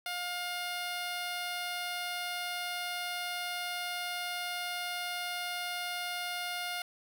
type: tone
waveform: 10% pulse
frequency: 710 Hz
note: F5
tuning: 28 cents sharp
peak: -26 dBFS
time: 0.06-6.82 s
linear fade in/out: 2 ms
effects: none